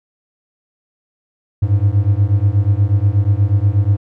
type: beating tone pair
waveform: triangle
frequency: 97 / 105.3 Hz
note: G2 / G#2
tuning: -18 / +24 cents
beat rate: 8.3 Hz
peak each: -12 dBFS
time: 1.62-3.97 s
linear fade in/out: 10 ms
effects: none